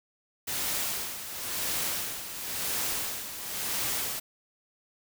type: noise with tremolo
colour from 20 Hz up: white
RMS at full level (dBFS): -30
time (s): 0.47-4.2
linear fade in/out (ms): 10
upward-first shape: sine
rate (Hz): 0.96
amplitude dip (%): 65
effects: none